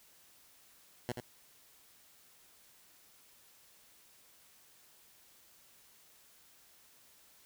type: tone with echo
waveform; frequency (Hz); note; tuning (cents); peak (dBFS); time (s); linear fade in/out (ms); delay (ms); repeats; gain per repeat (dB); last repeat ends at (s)
10% pulse; 121.8; B2; -24; -26; 1.09-1.12; 0; 83; 1; -6; 1.203
effects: white hiss -63 dBFS RMS until 7.45 s